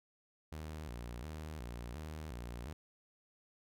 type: tone with vibrato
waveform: sawtooth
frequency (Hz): 67.9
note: C#2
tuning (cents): -35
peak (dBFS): -39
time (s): 0.52-2.73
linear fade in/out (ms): 0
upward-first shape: square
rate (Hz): 1.4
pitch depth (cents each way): 230
effects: none